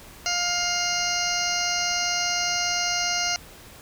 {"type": "harmonic tone", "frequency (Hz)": 705, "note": "F5", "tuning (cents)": 16, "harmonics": [1, 2, 3, 4, 6, 7, 8, 9], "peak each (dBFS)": [-31, -31, -31, -31, -31, -31, -31, -31], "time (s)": [0.26, 3.36], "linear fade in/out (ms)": 0, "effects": ["pink hiss -46 dBFS RMS until 3.81 s"]}